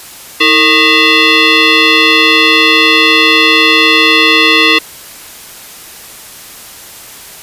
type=tone with frequency modulation; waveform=sine; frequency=320 Hz; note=D#4; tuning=49 cents sharp; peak=-4 dBFS; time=0.4-4.79 s; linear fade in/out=10 ms; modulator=776 Hz; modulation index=4.6; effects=white hiss -31 dBFS RMS until 7.42 s + resampled to 32000 Hz